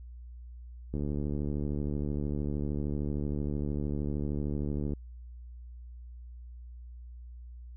click train, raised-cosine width 3 ms, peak -21 dBFS, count 293, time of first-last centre 0.94-4.935 s, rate 73.1 Hz, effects added 60 Hz sine -43 dBFS peak until 7.76 s

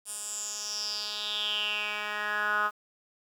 10% pulse tone with band-pass filter sweep, 209.3 Hz, G#3, 14 cents sharp, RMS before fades -32 dBFS, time 0.05-2.71 s, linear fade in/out 50 ms, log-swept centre 9400 to 1300 Hz, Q 6.2, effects 9-bit

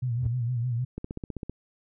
sine tone with vibrato, 121.2 Hz, B2, 32 cents flat, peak -25 dBFS, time 0.02-0.85 s, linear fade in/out 10 ms, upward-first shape sine, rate 6.5 Hz, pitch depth 86 cents each way
triangle tone with exponential growth, 86.9 Hz, F2, 8 cents flat, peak -22 dBFS, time 0.15-0.27 s, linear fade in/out 5 ms, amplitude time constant 25 ms
click train, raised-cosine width 3 ms, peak -21 dBFS, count 9, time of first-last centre 0.98-1.496 s, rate 15.5 Hz
effects none

